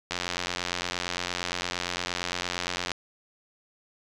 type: click train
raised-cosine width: 0.2 ms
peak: -11 dBFS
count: 250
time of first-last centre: 0.11-2.917 s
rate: 88.7 Hz
effects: resampled to 22050 Hz